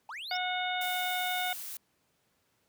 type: linear sweep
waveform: triangle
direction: up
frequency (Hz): 784 to 5588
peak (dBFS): -37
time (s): 0.09-0.37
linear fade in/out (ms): 2
type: harmonic tone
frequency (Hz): 730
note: F#5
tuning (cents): -24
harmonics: 1 / 2 / 3 / 4 / 5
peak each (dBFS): -33 / -37 / -37 / -42 / -37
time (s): 0.31-1.53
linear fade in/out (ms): 2
type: noise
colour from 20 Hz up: blue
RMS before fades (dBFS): -41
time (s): 0.81-1.77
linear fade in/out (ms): 2
effects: pink hiss -73 dBFS RMS until 2.68 s + high-pass 100 Hz 12 dB/octave